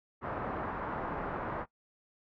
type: low-pass noise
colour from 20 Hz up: white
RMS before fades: -37 dBFS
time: 0.21-1.66 s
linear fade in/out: 50 ms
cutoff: 1300 Hz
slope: 24 dB/octave
effects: noise-tail reverb RT60 0.1 s tail -20 dB re dry